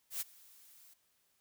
blue noise with ADSR envelope, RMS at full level -36 dBFS, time 0.1-0.94 s, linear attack 110 ms, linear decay 23 ms, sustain -24 dB, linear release 9 ms, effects white hiss -75 dBFS RMS until 1.4 s

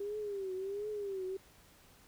sine tone with vibrato, 397.9 Hz, G4, 26 cents sharp, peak -36 dBFS, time 0-1.37 s, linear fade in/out 5 ms, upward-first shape triangle, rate 1.4 Hz, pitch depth 130 cents each way, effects pink hiss -62 dBFS RMS until 2.07 s

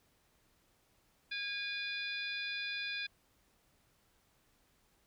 harmonic tone with a mistuned harmonic, 816 Hz, G#5, 31 cents flat, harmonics 2 / 3 / 4 / 5 / 6, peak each -42 / -40 / -44 / -47 / -48 dBFS, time 1.31-3.07 s, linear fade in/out 10 ms, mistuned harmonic 4, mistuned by +110 cents, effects pink hiss -72 dBFS RMS until 5.06 s

